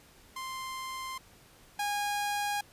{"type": "tone pair in turn", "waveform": "sawtooth", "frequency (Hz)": [1047, 820], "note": ["C6", "G#5"], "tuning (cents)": [1, -22], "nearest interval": "major third", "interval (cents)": 423, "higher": "first", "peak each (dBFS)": [-33, -26], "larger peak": "second", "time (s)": [[0.36, 1.18], [1.79, 2.61]], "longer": "neither", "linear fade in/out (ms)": 5, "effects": ["pink hiss -58 dBFS RMS until 2.72 s", "resampled to 32000 Hz"]}